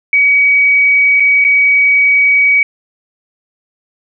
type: tone with dropouts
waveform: sine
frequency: 2265 Hz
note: C#7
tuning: 37 cents sharp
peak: -6 dBFS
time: 0.13-2.63 s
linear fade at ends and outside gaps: 2 ms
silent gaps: 1.199-1.203 / 1.442-1.448 s
effects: none